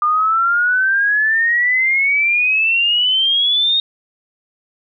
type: exponential sweep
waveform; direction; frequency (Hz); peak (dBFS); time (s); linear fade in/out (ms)
sine; up; 1203 to 3729; -12; 0.02-3.8; 2
effects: none